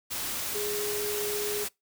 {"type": "tone in noise", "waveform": "sine", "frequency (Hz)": 415.3, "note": "G#4", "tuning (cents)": 0, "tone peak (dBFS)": -31, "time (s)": [0.54, 1.65], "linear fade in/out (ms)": 20, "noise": "white", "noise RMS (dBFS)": -33, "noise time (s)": [0.1, 1.69], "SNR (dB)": -1, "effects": ["noise-tail reverb RT60 0.2 s tail -25 dB re dry"]}